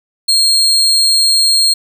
35% pulse tone, 4236 Hz, C8, 21 cents sharp, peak -7 dBFS, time 0.28-1.74 s, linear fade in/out 10 ms, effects none

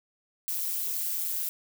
violet noise with amplitude modulation, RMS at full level -28 dBFS, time 0.48-1.49 s, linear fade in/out 0 ms, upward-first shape sine, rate 173 Hz, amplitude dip 65%, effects none

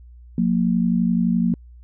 sine tone pair together, 179.5 / 231.2 Hz, F3 / A#3, +48 / -14 cents, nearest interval major third, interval 438 cents, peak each -19 / -19 dBFS, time 0.38-1.54 s, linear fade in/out 2 ms, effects added 60 Hz sine -41 dBFS peak until 1.83 s

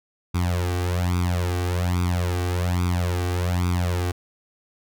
sawtooth tone with flanger, 88.8 Hz, F2, 29 cents sharp, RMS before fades -23 dBFS, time 0.34-4.12 s, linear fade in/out 10 ms, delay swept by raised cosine 0.83 to 2.63 ms, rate 1.2 Hz, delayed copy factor +0.95, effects none

